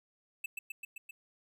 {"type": "tone with echo", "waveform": "square", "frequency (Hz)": 2637, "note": "E7", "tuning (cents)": 0, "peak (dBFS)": -35, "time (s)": [0.44, 0.46], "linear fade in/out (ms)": 5, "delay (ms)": 130, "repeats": 5, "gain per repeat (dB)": -2, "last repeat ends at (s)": 1.11, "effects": []}